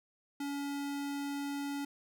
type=tone; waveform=square; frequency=283 Hz; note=C#4; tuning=36 cents sharp; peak=-36 dBFS; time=0.4-1.85 s; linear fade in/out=5 ms; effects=none